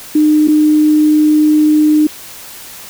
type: tone with dropouts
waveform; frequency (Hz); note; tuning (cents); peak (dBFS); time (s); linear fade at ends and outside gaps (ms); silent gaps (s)
sine; 304.3; D#4; -38; -6; 0.15-2.07; 5; 0.476-0.483
effects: white hiss -32 dBFS RMS until 2.89 s